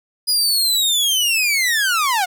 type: linear sweep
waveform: sawtooth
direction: down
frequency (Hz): 4985 to 699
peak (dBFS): -12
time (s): 0.27-2.26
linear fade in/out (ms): 20
effects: none